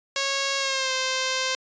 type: tone with pitch glide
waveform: 5% pulse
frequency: 549 to 521.2 Hz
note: C#5 to C5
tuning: -17 to -7 cents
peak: -12 dBFS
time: 0.16-1.55 s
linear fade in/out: 2 ms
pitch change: -90 cents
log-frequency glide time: 0.58-0.92 s
effects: resampled to 16000 Hz